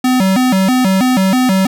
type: tone with vibrato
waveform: square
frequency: 220 Hz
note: A3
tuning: in tune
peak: -10 dBFS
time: 0.04-1.67 s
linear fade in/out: 5 ms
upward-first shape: square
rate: 3.1 Hz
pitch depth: 250 cents each way
effects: none